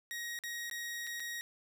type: tone with dropouts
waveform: sawtooth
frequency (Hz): 1887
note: A#6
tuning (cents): +21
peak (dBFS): -35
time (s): 0.11-1.41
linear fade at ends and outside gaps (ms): 0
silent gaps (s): 0.389-0.437 / 0.698-0.712 / 1.068-1.072 / 1.198-1.202
effects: none